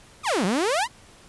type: exponential two-way sweep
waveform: sawtooth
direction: down then up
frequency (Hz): 1347 to 172.2 to 1065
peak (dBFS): -17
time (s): 0.23-0.88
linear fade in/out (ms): 50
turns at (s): 0.45
effects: pink hiss -51 dBFS RMS until 1.28 s + resampled to 24000 Hz